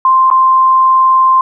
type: tone with dropouts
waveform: sine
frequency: 1046.5 Hz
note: C6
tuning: in tune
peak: -5 dBFS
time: 0.05-1.41 s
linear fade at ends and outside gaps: 2 ms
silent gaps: 0.302-0.312 s
effects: none